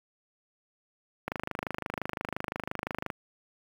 click train, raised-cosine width 0.5 ms, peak -16 dBFS, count 48, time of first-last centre 1.28-3.102 s, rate 25.8 Hz, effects high-pass 60 Hz 12 dB/octave + 7-bit

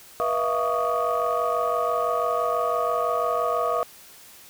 sine tone cluster, 484.8 / 640 / 686 / 1126 / 1235 Hz, B4 / D#5 / F5 / C#6 / D#6, -32 / +49 / -31 / +27 / -13 cents, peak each -27 dBFS, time 0.2-3.83 s, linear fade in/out 0 ms, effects tanh soft clip ceiling -14 dBFS + white hiss -48 dBFS RMS until 4.49 s

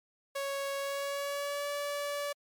sawtooth tone with pitch glide, 554.4 to 575.9 Hz, C#5 to D5, 0 to -34 cents, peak -29 dBFS, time 0.35-2.33 s, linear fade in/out 10 ms, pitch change +66 cents, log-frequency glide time 0.77-1.69 s, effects MP3 96 kbps

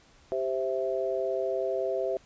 sine chord, C major, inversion second, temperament equal, 392 / 523.3 / 659.3 Hz, G4 / C5 / E5, 0 / 0 / 0 cents, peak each -31 dBFS, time 0.32-2.17 s, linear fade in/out 0 ms, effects pink hiss -59 dBFS RMS until 2.25 s + resampled to 16000 Hz

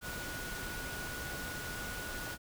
sine tone in noise, 1460 Hz, F#6, 24 cents flat, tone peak -43 dBFS, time 0.01-2.38 s, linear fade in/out 50 ms, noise pink, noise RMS -42 dBFS, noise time 0.01-2.38 s, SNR -4 dB, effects none

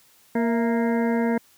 harmonic tone with a mistuned harmonic, 233.1 Hz, A#3, in tune, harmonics 1 / 2 / 3 / 4 / 6 / 7 / 8 / 9, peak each -21 / -26 / -31 / -32 / -42 / -37 / -40 / -39 dBFS, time 0.35-1.38 s, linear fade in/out 5 ms, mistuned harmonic 3, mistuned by -73 cents, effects white hiss -57 dBFS RMS until 1.57 s + high-pass 60 Hz 12 dB/octave

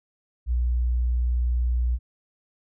sine tone, 60.6 Hz, B1, 32 cents flat, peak -20 dBFS, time 0.46-1.99 s, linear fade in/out 50 ms, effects none

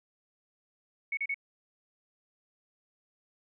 sine tone bursts, 2217 Hz, C#7, in tune, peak -29 dBFS, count 3, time 1.12-1.344 s, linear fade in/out 5 ms, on 52 ms, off 34 ms, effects none

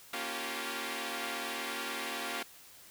5% pulse chord, G half-diminished seventh, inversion first, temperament equal with one note detuned, 233.1 / 277.2 / 349.2 / 385.5 Hz, Bb3 / Db4 / F4 / G4, 0 / 0 / 0 / -29 cents, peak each -30 dBFS, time 0.13-2.43 s, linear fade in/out 5 ms, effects white hiss -55 dBFS RMS until 2.9 s

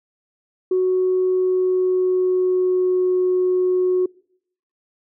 sine tone with pitch glide, 370 to 366.2 Hz, F#4 to F#4, 0 to -18 cents, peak -14 dBFS, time 0.71-4.06 s, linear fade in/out 5 ms, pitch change -18 cents, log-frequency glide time 1.28-3.18 s, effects noise-tail reverb RT60 0.7 s tail -26 dB re dry + tanh soft clip ceiling -11 dBFS

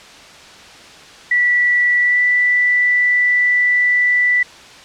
sine tone with pitch glide, 1955 to 1973.2 Hz, B6 to B6, -18 to -2 cents, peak -11 dBFS, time 1.31-4.43 s, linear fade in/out 5 ms, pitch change +16 cents, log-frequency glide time 2.01-2.21 s, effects white hiss -39 dBFS RMS until 4.84 s + low-pass 5000 Hz 12 dB/octave

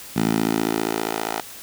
10% pulse tone with high-pass filter sweep, 55 Hz, A1, in tune, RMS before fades -23 dBFS, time 0.16-1.41 s, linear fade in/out 5 ms, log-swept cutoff 190 to 620 Hz, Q 1.6, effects white hiss -39 dBFS RMS until 1.62 s

